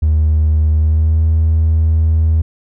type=tone with pitch glide; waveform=triangle; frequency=77.4 to 79.94 Hz; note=D#2 to D#2; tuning=-9 to +47 cents; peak=-6 dBFS; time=0.02-2.42 s; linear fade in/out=10 ms; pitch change=+56 cents; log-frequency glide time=0.76-1.23 s; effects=tanh soft clip ceiling -5 dBFS